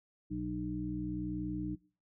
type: harmonic tone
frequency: 60.8 Hz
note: B1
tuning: 26 cents flat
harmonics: 1 / 2 / 3 / 5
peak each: -44 / -44 / -39 / -37 dBFS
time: 0.3-1.76 s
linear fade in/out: 20 ms
effects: noise-tail reverb RT60 0.4 s tail -22 dB re dry